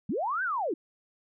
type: linear two-way sweep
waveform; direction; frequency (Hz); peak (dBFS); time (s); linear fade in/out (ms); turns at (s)
sine; up then down; 155.56 to 1592 to 278; -27; 0.09-0.74; 5; 0.43
effects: none